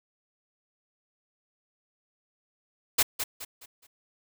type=noise with echo; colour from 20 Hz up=white; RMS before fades=-21 dBFS; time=2.98-3.03 s; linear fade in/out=10 ms; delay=210 ms; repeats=4; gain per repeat=-9 dB; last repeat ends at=3.87 s; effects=none